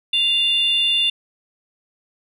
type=tone pair together; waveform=sine; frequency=2800 / 3530 Hz; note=F7 / A7; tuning=+4 / +5 cents; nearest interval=major third; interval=401 cents; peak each=-17 dBFS; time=0.13-1.1 s; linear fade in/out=5 ms; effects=tanh soft clip ceiling -10 dBFS